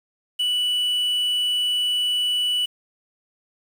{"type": "tone with quantisation", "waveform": "triangle", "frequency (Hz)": 2960, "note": "F#7", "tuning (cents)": 0, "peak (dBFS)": -18, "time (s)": [0.39, 2.66], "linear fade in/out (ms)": 10, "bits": 7, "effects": []}